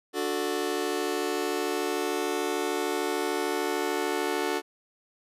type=chord; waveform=sawtooth; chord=D major; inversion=none; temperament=just; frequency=293.7 / 367.1 / 440.5 Hz; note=D4 / F#4 / A4; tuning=0 / -14 / +2 cents; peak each=-29 / -26 / -27 dBFS; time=0.13-4.62 s; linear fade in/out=50 ms; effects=resampled to 32000 Hz